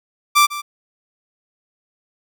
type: tone with echo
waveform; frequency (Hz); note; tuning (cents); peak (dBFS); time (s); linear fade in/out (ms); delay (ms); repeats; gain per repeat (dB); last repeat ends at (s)
sawtooth; 1174.7; D6; 0; -6; 0.35-0.47; 20; 150; 1; -15; 0.62
effects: none